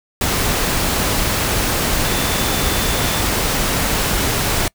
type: tone in noise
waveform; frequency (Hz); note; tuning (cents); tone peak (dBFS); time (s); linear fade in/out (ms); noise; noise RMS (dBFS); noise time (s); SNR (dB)
sine; 3520; A7; 0; -29; 2.05-3.21; 2; pink; -18; 0.21-4.68; -14
effects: noise-tail reverb RT60 0.1 s tail -25 dB re dry